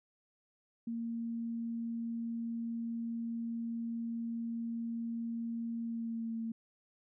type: tone with pitch glide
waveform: sine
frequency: 231.2 to 226.8 Hz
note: A#3 to A#3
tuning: -14 to -47 cents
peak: -35 dBFS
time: 0.87-6.52 s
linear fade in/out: 5 ms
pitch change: -33 cents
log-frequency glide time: 5.82-6.37 s
effects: none